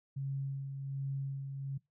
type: tone with tremolo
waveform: sine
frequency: 137 Hz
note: C#3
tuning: 20 cents flat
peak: -33 dBFS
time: 0.16-1.78 s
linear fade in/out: 10 ms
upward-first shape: sine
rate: 1.3 Hz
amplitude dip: 45%
effects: noise-tail reverb RT60 0.2 s tail -22 dB re dry

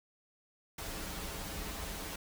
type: noise with comb filter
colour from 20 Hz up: pink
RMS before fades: -41 dBFS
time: 0.78-2.16 s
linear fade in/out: 5 ms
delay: 8.2 ms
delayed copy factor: -0.9
effects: none

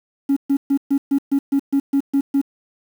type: tone bursts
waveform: triangle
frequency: 277.2 Hz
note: C#4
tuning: in tune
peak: -10 dBFS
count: 11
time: 0.29-2.415 s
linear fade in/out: 10 ms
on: 75 ms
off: 130 ms
effects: tanh soft clip ceiling -10 dBFS + 7-bit

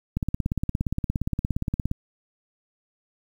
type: click train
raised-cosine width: 5 ms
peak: -12 dBFS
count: 31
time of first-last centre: 0.17-1.914 s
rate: 17.2 Hz
effects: 8-bit

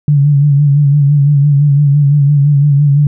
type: tone with vibrato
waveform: sine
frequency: 143.6 Hz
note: D3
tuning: 39 cents flat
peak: -5 dBFS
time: 0.08-3.07 s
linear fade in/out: 2 ms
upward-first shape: sine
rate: 5.9 Hz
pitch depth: 54 cents each way
effects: none

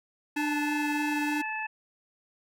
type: harmonic tone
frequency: 870 Hz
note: A5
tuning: 20 cents flat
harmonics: 1 / 2 / 3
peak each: -35 / -35 / -35 dBFS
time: 0.36-1.67 s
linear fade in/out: 10 ms
type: tone with vibrato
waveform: square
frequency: 297.2 Hz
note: D4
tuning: 21 cents sharp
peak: -29 dBFS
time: 0.36-1.42 s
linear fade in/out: 10 ms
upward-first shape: sine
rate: 3.2 Hz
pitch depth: 9 cents each way
effects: none

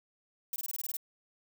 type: noise bursts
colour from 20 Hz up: violet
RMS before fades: -36 dBFS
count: 9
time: 0.53-0.968 s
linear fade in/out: 2 ms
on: 30 ms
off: 21 ms
effects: none

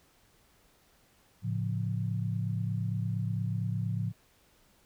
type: chord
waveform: sine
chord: A augmented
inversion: none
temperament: equal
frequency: 110 / 138.59 / 174.61 Hz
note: A2 / C#3 / E#3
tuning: 0 / 0 / 0 cents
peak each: -31 / -36 / -35 dBFS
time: 1.42-4.13 s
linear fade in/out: 50 ms
effects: pink hiss -65 dBFS RMS until 4.85 s

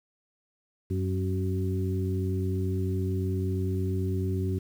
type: harmonic tone with a mistuned harmonic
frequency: 94 Hz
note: F#2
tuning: 28 cents sharp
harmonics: 1 / 2 / 3 / 4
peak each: -27 / -34 / -36 / -34 dBFS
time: 0.9-4.59 s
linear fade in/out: 10 ms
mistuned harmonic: 3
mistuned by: -32 cents
effects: 9-bit

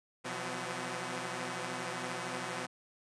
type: tone cluster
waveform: 5% pulse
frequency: 125.3 / 170.7 / 183.5 / 253.9 Hz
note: B2 / F3 / F#3 / B3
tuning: +25 / -39 / -14 / +48 cents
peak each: -31 dBFS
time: 0.24-2.67 s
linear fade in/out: 20 ms
effects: resampled to 24000 Hz

